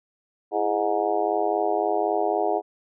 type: harmonic tone with a mistuned harmonic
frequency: 103.83 Hz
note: G#2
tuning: in tune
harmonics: 3 / 4 / 5 / 6 / 7 / 8 / 9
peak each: -30 / -26 / -35 / -28 / -25 / -31 / -36 dBFS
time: 0.51-2.62 s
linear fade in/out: 50 ms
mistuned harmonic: 3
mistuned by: +120 cents
effects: none